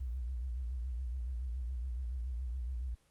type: tone with vibrato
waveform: sine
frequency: 61.74 Hz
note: B1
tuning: in tune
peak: -35 dBFS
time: 0-2.95 s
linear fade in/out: 10 ms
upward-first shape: sine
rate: 7.1 Hz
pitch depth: 120 cents each way
effects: pink hiss -70 dBFS RMS until 3.1 s + Opus 24 kbps